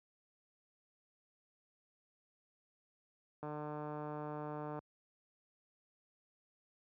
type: click train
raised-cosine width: 1 ms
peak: -30 dBFS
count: 205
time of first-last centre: 3.43-4.79 s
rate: 150 Hz
effects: high-pass 80 Hz 12 dB/octave